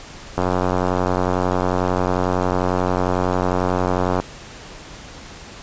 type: click train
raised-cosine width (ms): 1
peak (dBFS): -5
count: 349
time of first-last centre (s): 0.38-4.2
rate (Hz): 91.1
effects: pink hiss -38 dBFS RMS until 5.62 s + resampled to 16000 Hz